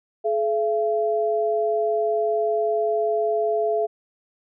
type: tone pair together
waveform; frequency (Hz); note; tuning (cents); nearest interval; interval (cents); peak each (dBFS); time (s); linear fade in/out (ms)
sine; 427.4 / 677.1; G#4 / E5; +50 / +46; minor sixth; 796; -22; 0.24-3.87; 20
effects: none